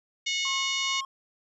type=harmonic tone; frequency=729 Hz; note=F#5; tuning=26 cents flat; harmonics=3 / 4 / 5 / 6 / 7 / 8 / 9 / 10; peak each=-31 / -31 / -33 / -38 / -41 / -38 / -39 / -45 dBFS; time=0.26-1.01 s; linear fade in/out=10 ms
type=tone with tremolo; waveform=triangle; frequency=1075 Hz; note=C6; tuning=47 cents sharp; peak=-30 dBFS; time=0.45-1.05 s; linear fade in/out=2 ms; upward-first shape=sine; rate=2.5 Hz; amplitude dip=55%
effects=none